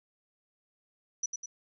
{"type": "tone with echo", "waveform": "sine", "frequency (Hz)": 5920, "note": "F#8", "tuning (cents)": 0, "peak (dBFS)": -28, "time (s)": [1.23, 1.26], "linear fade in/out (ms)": 5, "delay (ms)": 100, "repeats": 2, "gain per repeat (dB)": -5, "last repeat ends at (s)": 1.46, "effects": []}